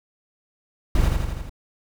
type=noise with echo; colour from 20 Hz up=brown; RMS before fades=-18 dBFS; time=0.95-1.08 s; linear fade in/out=2 ms; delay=83 ms; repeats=5; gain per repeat=-3 dB; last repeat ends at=1.495 s; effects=none